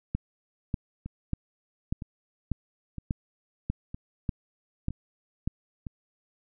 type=two click trains; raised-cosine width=5 ms; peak=-24 / -15 dBFS; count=6 / 10; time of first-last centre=1.06-5.868 / 0.15-5.475 s; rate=1.04 / 1.69 Hz; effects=none